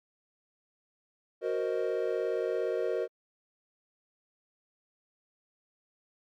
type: chord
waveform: triangle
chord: C half-diminished seventh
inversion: second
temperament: equal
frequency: 370 / 466.2 / 523.3 / 622.3 Hz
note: Gb4 / Bb4 / C5 / Eb5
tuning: 0 / 0 / 0 / 0 cents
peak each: -32 / -30 / -34 / -34 dBFS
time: 1.41-3.08 s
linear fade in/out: 50 ms
effects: Opus 48 kbps